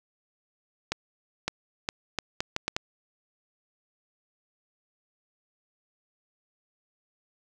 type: accelerating click train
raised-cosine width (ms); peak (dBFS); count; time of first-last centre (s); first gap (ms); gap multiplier
0.2; -10; 8; 0.92-2.765; 560; 0.73
effects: none